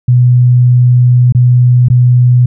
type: tone with dropouts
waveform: sine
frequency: 123.7 Hz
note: B2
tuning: 3 cents sharp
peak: -3 dBFS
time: 0.08-2.46 s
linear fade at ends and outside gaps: 5 ms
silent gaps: 1.324-1.348 / 1.885-1.9 s
effects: none